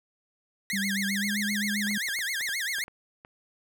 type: tone with vibrato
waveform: sawtooth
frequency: 1864.7 Hz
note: A#6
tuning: in tune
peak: -25 dBFS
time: 0.7-2.84 s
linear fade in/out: 0 ms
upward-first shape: sine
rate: 7.6 Hz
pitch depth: 280 cents each way
type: tone with pitch glide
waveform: sine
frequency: 197.8 to 206.6 Hz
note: G3 to G#3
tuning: +16 to -9 cents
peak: -29 dBFS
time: 0.73-1.98 s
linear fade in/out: 5 ms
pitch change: +75 cents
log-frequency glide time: 1.1-1.34 s
type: clicks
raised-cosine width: 0.5 ms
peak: -31 dBFS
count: 9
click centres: 1.871 / 1.912 / 2.086 / 2.189 / 2.41 / 2.491 / 2.785 / 2.881 / 3.249 s
effects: none